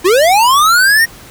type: linear sweep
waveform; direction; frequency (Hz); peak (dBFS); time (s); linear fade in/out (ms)
square; up; 329.6 to 1885; -7; 0.04-1.06; 20
effects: pink hiss -36 dBFS RMS until 1.3 s